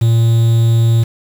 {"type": "tone with quantisation", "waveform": "triangle", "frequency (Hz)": 115, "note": "A#2", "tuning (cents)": -23, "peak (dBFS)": -6, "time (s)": [0.01, 1.04], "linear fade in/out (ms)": 10, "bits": 5, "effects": []}